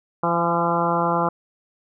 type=harmonic tone with a mistuned harmonic; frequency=170.6 Hz; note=F3; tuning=40 cents flat; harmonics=1 / 2 / 3 / 4 / 5 / 6 / 7 / 8; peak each=-26 / -28 / -26 / -27 / -25 / -25 / -27 / -29 dBFS; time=0.23-1.29 s; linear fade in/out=5 ms; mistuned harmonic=5; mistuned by=-18 cents; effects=none